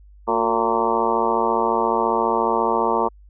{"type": "harmonic tone with a mistuned harmonic", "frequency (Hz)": 114.5, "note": "A#2", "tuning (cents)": -31, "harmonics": [2, 3, 4, 5, 6, 7, 8, 9, 10], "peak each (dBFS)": [-29, -26, -24, -28, -27, -29, -22, -27, -26], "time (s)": [0.27, 3.09], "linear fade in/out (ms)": 20, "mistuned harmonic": 3, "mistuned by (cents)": 69, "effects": ["added 50 Hz sine -44 dBFS peak until 3.29 s"]}